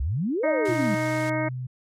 sine exponential two-way sweep, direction up then down, 58.27 to 652 to 190 Hz, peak -23 dBFS, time 0-0.95 s, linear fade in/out 5 ms, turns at 0.48 s
harmonic tone, 311.1 Hz, D#4, in tune, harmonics 1 / 2 / 3 / 4 / 5 / 6 / 7, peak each -28 / -28 / -34 / -37 / -37 / -37 / -33 dBFS, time 0.43-1.49 s, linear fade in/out 10 ms
white noise, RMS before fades -39 dBFS, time 0.65-1.3 s, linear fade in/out 5 ms
sine tone with pitch glide, 123.47 to 126.87 Hz, B2 to B2, 0 to +47 cents, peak -29 dBFS, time 0.68-1.67 s, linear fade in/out 10 ms, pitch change +47 cents, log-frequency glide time 0.79-1.42 s
effects low-pass 8000 Hz 12 dB/octave

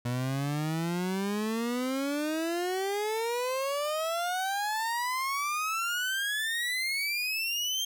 30% pulse exponential sweep, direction up, 120 to 3200 Hz, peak -26 dBFS, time 0.05-7.85 s, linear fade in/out 5 ms, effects none

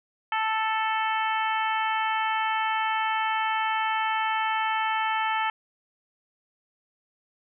harmonic tone, 440 Hz, A4, in tune, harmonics 2 / 3 / 4 / 5 / 6 / 7, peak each -26 / -30 / -32 / -34 / -36 / -37 dBFS, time 0.32-5.5 s, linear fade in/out 2 ms, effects none

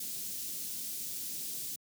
white band-stop noise, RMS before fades -39 dBFS, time 0-1.76 s, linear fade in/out 5 ms, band 270 to 4600 Hz, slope 12 dB/octave, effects high-pass 150 Hz 12 dB/octave

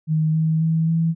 sine tone with pitch steps, 156.7 / 159.16 / 161.66 / 164.21 Hz, D#3 / D#3 / E3 / E3, +13 / +40 / -33 / -6 cents, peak -16 dBFS, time 0.07-1.15 s, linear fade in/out 50 ms, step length 270 ms, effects none

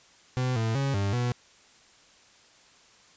40% pulse tone with pitch steps, 127.3 / 112.2 / 137.8 / 99.5 / 122.3 Hz, C3 / A2 / C#3 / G2 / B2, -47 / +34 / -10 / +26 / -16 cents, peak -24 dBFS, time 0.37-1.32 s, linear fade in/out 0 ms, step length 190 ms, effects white hiss -57 dBFS RMS until 3.16 s + resampled to 16000 Hz

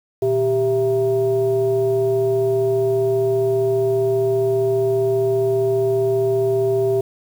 sine tone with frequency modulation, 392 Hz, G4, in tune, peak -15 dBFS, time 0.22-7.01 s, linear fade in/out 5 ms, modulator 273 Hz, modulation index 0.6, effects 7-bit

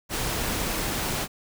pink noise, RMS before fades -28 dBFS, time 0.09-1.28 s, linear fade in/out 50 ms, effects none

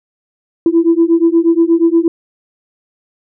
sine beating tone pair, 329.6 / 338 Hz, E4 / E4, 0 / +43 cents, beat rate 8.4 Hz, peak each -10 dBFS, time 0.66-2.08 s, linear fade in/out 2 ms, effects tanh soft clip ceiling -1 dBFS

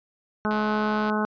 harmonic tone, 212.8 Hz, G#3, 42 cents sharp, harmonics 1 / 2 / 3 / 4 / 5 / 6 / 7, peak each -25 / -30 / -33 / -31 / -32 / -33 / -32 dBFS, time 0.45-1.25 s, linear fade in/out 0 ms
click train, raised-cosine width 0.2 ms, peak -20 dBFS, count 84, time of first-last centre 0.51-1.099 s, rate 141 Hz
effects resampled to 11025 Hz

